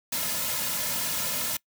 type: noise with comb filter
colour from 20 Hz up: white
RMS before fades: -29 dBFS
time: 0.12-1.57 s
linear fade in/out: 5 ms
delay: 2.6 ms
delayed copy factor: -0.85
effects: noise-tail reverb RT60 0.1 s tail -23 dB re dry